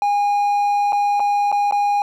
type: tone with dropouts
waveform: triangle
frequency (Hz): 817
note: G#5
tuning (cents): -29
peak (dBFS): -13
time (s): 0.02-2.02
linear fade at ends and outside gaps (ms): 1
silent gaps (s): 0.923-0.929 / 1.197-1.202 / 1.517-1.525 / 1.711-1.723
effects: none